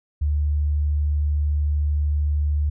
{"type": "tone", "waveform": "sine", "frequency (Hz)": 73.9, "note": "D2", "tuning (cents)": 11, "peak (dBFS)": -18, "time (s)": [0.21, 2.7], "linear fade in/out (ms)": 10, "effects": []}